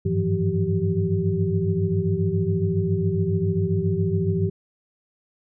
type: tone cluster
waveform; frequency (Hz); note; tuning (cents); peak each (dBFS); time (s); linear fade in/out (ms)
sine; 96.2 / 103.5 / 162.3 / 176.2 / 387.7; G2 / G#2 / E3 / F3 / G4; -32 / -5 / -27 / +16 / -19; -26; 0.05-4.5; 10
effects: none